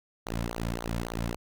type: tone with flanger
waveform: sawtooth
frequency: 57.6 Hz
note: A#1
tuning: 20 cents flat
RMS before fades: -33 dBFS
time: 0.26-1.36 s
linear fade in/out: 5 ms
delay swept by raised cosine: 0.38 to 2.68 ms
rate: 3.6 Hz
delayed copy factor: -0.9
effects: none